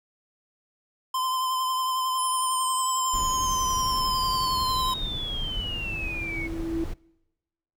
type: tone with vibrato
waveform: square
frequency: 1032 Hz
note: C6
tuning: 24 cents flat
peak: -25 dBFS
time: 1.14-4.94 s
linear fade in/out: 5 ms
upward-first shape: triangle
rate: 11 Hz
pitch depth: 27 cents each way
type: exponential sweep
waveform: sine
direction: down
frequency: 10150 to 2181 Hz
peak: -30 dBFS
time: 2.17-6.48 s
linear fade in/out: 20 ms
type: noise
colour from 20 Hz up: brown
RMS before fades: -34 dBFS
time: 3.13-6.94 s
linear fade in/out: 10 ms
type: tone with exponential growth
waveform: sine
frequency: 329.6 Hz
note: E4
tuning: in tune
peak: -24 dBFS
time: 5.32-6.84 s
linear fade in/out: 1 ms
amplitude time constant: 330 ms
effects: noise-tail reverb RT60 1.0 s tail -24 dB re dry